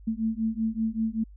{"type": "beating tone pair", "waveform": "sine", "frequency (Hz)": [220, 225.2], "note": ["A3", "A3"], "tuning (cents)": [0, 40], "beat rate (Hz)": 5.2, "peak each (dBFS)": -28, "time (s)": [0.07, 1.24], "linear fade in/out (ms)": 10, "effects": ["added 50 Hz sine -45 dBFS peak until 1.36 s"]}